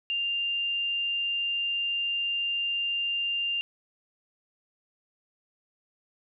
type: tone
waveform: sine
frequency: 2794 Hz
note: F7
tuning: in tune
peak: -26 dBFS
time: 0.1-3.61 s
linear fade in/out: 0 ms
effects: none